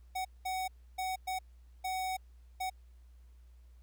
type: tone bursts at uneven times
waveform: square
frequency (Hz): 749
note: F#5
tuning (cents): +21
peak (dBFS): -34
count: 6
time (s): 0.15-0.25 / 0.45-0.68 / 0.98-1.16 / 1.27-1.39 / 1.84-2.17 / 2.6-2.7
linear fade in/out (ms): 10
effects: added 60 Hz sine -54 dBFS peak until 3.82 s + pink hiss -75 dBFS RMS until 3.82 s